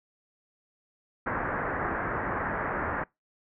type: low-pass noise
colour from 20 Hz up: white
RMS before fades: -31 dBFS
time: 1.26-3.04 s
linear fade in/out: 5 ms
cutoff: 1800 Hz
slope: 48 dB/octave
effects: noise-tail reverb RT60 0.2 s tail -24 dB re dry